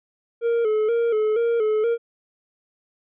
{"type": "tone with vibrato", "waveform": "triangle", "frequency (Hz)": 448, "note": "A4", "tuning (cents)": 31, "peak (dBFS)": -16, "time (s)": [0.41, 1.98], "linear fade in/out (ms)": 50, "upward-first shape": "square", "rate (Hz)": 2.1, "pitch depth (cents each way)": 71, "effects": ["resampled to 8000 Hz"]}